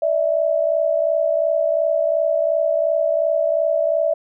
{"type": "tone pair together", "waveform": "sine", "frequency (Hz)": [588.2, 651], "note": ["D5", "E5"], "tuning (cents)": [3, -22], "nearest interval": "major second", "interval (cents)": 175, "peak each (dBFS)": [-19, -18], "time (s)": [0.02, 4.14], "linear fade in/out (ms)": 5, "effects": []}